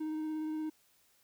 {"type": "tone with vibrato", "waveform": "triangle", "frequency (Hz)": 311.1, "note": "D#4", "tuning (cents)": 0, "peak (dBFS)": -32, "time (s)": [0, 0.7], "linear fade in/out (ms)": 10, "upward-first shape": "sine", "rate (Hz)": 17, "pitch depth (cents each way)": 13, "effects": ["white hiss -69 dBFS RMS until 1.23 s"]}